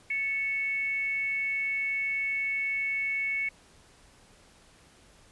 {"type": "tone with frequency modulation", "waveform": "sine", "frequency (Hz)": 2212, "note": "C#7", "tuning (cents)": -4, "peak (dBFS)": -27, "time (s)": [0.1, 3.49], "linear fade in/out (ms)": 5, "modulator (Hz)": 466, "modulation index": 0.27, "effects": ["pink hiss -58 dBFS RMS until 5.31 s", "resampled to 24000 Hz"]}